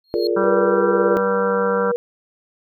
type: tone with exponential growth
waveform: triangle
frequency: 4254 Hz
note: C8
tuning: 28 cents sharp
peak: -22 dBFS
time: 0.04-0.27 s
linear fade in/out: 2 ms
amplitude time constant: 49 ms
type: chord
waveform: sine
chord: Bb dominant seventh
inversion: second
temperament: just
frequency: 349.6 / 419.5 / 466.2 / 582.7 Hz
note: F4 / Ab4 / Bb4 / D5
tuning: +2 / +17 / 0 / -14 cents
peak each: -21 / -22 / -22 / -27 dBFS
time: 0.14-1.17 s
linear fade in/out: 0 ms
type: harmonic tone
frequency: 194.7 Hz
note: G3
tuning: 12 cents flat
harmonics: 1 / 2 / 3 / 4 / 5 / 6 / 7 / 8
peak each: -25 / -36 / -28 / -34 / -27 / -30 / -25 / -30 dBFS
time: 0.36-1.92 s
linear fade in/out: 10 ms
type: tone with pitch glide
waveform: sine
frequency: 486 to 479.9 Hz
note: B4 to B4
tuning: -28 to -50 cents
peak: -18 dBFS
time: 0.44-1.96 s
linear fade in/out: 0 ms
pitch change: -22 cents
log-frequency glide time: 0.68-1.61 s
effects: none